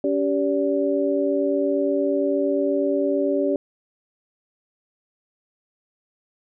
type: tone cluster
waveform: sine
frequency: 281.9 / 390.5 / 577 Hz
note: C#4 / G4 / D5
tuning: +29 / -7 / -31 cents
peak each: -23 dBFS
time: 0.04-3.56 s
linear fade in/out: 2 ms
effects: none